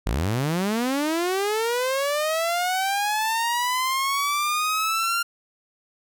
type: linear sweep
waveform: sawtooth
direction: up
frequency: 43.01 to 1396.9 Hz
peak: -18 dBFS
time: 0.06-5.23 s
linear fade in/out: 10 ms
effects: none